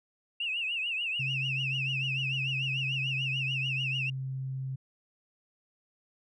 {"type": "tone with vibrato", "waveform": "sine", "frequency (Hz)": 2701, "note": "E7", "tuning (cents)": 42, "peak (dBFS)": -29, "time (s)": [0.4, 4.1], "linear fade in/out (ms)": 5, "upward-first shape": "triangle", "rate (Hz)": 6.8, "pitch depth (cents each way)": 150}
{"type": "tone with pitch glide", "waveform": "sine", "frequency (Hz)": [133.5, 132.42], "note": ["C3", "C3"], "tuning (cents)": [35, 21], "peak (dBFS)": -32, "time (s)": [1.19, 4.76], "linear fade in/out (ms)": 10, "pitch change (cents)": -14, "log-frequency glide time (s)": [3.02, 3.7]}
{"effects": ["tanh soft clip ceiling -22 dBFS"]}